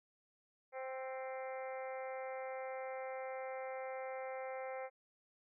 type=harmonic tone with a mistuned harmonic; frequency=261.6 Hz; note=C4; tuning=in tune; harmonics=2 / 3 / 4 / 5 / 6 / 7 / 8 / 9; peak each=-43 / -47 / -56 / -55 / -59 / -59 / -53 / -61 dBFS; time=0.72-4.9 s; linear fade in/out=50 ms; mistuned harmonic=5; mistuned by=+20 cents; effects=none